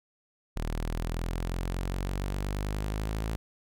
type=exponential sweep; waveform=sawtooth; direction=up; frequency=38.79 to 55 Hz; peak=-26 dBFS; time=0.56-3.36 s; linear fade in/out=0 ms; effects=none